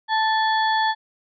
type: harmonic tone with a mistuned harmonic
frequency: 880 Hz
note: A5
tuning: in tune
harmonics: 1 / 2 / 4 / 5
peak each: -19 / -24 / -29 / -33 dBFS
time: 0.08-0.95 s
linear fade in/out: 50 ms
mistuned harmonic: 4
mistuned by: -58 cents
effects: none